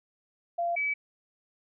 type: tone pair in turn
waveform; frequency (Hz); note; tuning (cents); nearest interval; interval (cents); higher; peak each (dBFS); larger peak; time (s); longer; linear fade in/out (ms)
sine; 688 / 2290; F5 / D7; -26 / -44; octave + major sixth; 2082; second; -26; neither; 0.58-0.76 / 0.76-0.94; neither; 10
effects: none